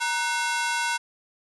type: ring-modulated tone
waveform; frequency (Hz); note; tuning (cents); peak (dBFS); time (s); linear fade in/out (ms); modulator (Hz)
sawtooth; 1216; D#6; -40; -17; 0-0.98; 20; 278
effects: resampled to 24000 Hz + 9-bit